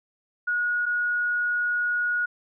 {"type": "tone pair in turn", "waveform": "sine", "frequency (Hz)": [1450, 1450], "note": ["F#6", "F#6"], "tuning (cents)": [-35, -35], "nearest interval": "unison", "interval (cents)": 0, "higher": "neither", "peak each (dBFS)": -22, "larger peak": "neither", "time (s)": [[0.47, 0.86], [0.86, 2.26]], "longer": "second", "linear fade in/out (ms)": 10, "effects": []}